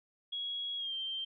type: tone with pitch glide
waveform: sine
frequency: 3322 to 3146 Hz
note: G#7 to G7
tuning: 0 to +6 cents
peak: -35 dBFS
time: 0.32-1.25 s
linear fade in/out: 10 ms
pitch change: -94 cents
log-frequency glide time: 0.77-0.94 s
effects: none